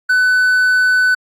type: tone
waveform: triangle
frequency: 1500 Hz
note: F#6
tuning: 23 cents sharp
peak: -8 dBFS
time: 0.09-1.15 s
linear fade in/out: 10 ms
effects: AAC 64 kbps